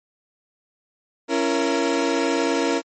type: chord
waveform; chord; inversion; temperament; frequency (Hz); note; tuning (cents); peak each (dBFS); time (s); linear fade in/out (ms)
30% pulse; A# diminished; first; equal with one note detuned; 277.2 / 336 / 466.2; C#4 / E4 / A#4; 0 / +33 / 0; -21; 1.28-2.82; 50
effects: MP3 32 kbps